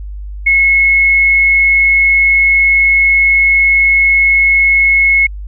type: tone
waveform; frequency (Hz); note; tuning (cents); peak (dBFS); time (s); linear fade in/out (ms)
sine; 2181; C#7; -29; -6; 0.46-5.27; 10
effects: added 50 Hz sine -22 dBFS peak until 5.47 s